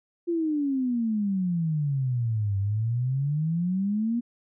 sine exponential two-way sweep, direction down then up, 349.2 to 97.1 to 242.1 Hz, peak -23 dBFS, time 0.27-4.21 s, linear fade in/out 20 ms, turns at 2.58 s, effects none

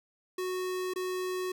square tone with dropouts, 368.4 Hz, F#4, 7 cents flat, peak -32 dBFS, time 0.38-1.52 s, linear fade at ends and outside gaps 5 ms, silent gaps 0.937-0.959 s, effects none

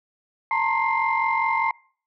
sine tone cluster, 891 / 936 / 1064 / 2098 Hz, A5 / A#5 / C6 / C7, +22 / +7 / +29 / +4 cents, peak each -25 dBFS, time 0.51-1.71 s, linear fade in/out 2 ms, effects noise-tail reverb RT60 0.5 s tail -25 dB re dry + tanh soft clip ceiling -10 dBFS

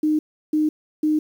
sine tone bursts, 306.7 Hz, D#4, 25 cents flat, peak -16 dBFS, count 3, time 0.03-1.19 s, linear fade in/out 5 ms, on 160 ms, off 340 ms, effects 8-bit

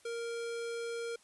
square tone, 466.2 Hz, A#4, in tune, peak -37 dBFS, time 0.05-1.16 s, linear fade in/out 5 ms, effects white hiss -64 dBFS RMS until 1.23 s + resampled to 24000 Hz

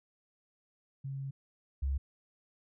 sine tone pair in turn, 136.4 / 68.2 Hz, C#3 / C#2, -28 / -28 cents, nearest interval octave, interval 1200 cents, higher first, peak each -36 / -29 dBFS, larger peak second, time 1.04-1.31 / 1.82-1.98 s, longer first, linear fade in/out 10 ms, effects none

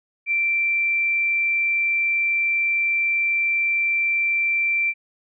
sine tone, 2349 Hz, D7, in tune, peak -18 dBFS, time 0.26-4.94 s, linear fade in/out 50 ms, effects none

